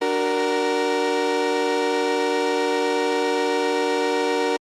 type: chord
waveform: 30% pulse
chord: D augmented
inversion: none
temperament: equal with one note detuned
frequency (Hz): 293.7 / 374.5 / 466.2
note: D4 / F#4 / A#4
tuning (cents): 0 / +21 / 0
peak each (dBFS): -24 / -23 / -19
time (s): 0.01-4.57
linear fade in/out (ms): 10
effects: low-pass 6000 Hz 12 dB/octave + Opus 32 kbps